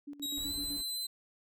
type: tone with tremolo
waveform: sine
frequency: 287.2 Hz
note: D4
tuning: 39 cents flat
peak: -40 dBFS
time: 0.07-0.83 s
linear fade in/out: 10 ms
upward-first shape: square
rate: 7.9 Hz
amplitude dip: 75%
type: tone with pitch glide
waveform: sawtooth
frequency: 3827 to 4048 Hz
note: A#7 to B7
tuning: +45 to +42 cents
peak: -32 dBFS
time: 0.22-1.07 s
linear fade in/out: 10 ms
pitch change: +97 cents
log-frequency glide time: 0.38-0.54 s
type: noise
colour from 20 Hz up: brown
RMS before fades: -48 dBFS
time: 0.37-0.81 s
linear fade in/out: 0 ms
effects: none